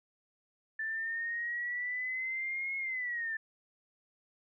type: exponential two-way sweep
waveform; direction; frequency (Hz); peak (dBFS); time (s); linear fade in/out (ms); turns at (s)
sine; up then down; 1760 to 2173 to 1760; -33; 0.79-3.37; 5; 2.77
effects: none